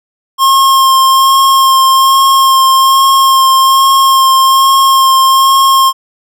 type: tone with vibrato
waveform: square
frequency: 1070 Hz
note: C6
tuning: 38 cents sharp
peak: -5 dBFS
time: 0.38-5.93 s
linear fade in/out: 50 ms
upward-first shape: sine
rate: 1.2 Hz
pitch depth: 13 cents each way
effects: none